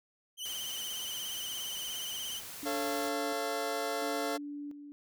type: tone with vibrato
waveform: sawtooth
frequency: 3038 Hz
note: F#7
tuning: 45 cents sharp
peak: -34 dBFS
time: 0.37-2.42 s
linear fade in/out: 50 ms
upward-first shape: sine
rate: 17 Hz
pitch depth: 62 cents each way
type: noise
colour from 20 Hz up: white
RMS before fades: -45 dBFS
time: 0.45-3.09 s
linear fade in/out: 5 ms
type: tone with tremolo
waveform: sine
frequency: 290 Hz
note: D4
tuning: 22 cents flat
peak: -38 dBFS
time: 2.63-4.92 s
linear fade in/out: 0 ms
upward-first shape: square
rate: 0.72 Hz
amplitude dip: 55%
type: chord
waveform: sawtooth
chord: A augmented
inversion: none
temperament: just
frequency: 440 / 550 / 687.5 Hz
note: A4 / C#5 / E#5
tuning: 0 / -14 / -27 cents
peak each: -33 / -34 / -32 dBFS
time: 2.65-4.38 s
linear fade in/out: 20 ms
effects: none